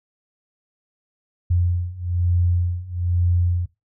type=beating tone pair; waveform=sine; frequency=87.31 / 88.41 Hz; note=F2 / F2; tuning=0 / +22 cents; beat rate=1.1 Hz; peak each=-22 / -20 dBFS; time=1.5-3.66 s; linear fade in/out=10 ms; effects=noise-tail reverb RT60 0.2 s tail -19 dB re dry